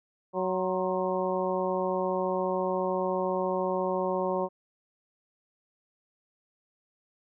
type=harmonic tone with a mistuned harmonic; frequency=185.8 Hz; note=F#3; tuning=7 cents sharp; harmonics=1 / 2 / 3 / 4 / 5 / 6; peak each=-35 / -31 / -30 / -36 / -34 / -37 dBFS; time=0.33-4.49 s; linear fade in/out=50 ms; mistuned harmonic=6; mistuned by=-74 cents; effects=none